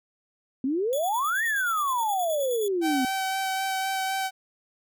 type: exponential two-way sweep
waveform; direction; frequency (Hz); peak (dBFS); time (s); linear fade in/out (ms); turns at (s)
sine; up then down; 250.8 to 1900 to 250.8; -23; 0.64-3.05; 2; 1.44
type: tone with tremolo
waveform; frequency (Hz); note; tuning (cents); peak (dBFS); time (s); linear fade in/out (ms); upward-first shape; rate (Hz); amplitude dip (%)
5% pulse; 3414; G#7; +47; -26; 0.93-2.68; 0; square; 9.5; 45
type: tone with vibrato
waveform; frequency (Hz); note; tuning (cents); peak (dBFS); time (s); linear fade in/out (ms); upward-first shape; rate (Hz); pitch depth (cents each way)
sawtooth; 767; G5; -38; -22; 2.81-4.31; 50; sine; 3.9; 12
effects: none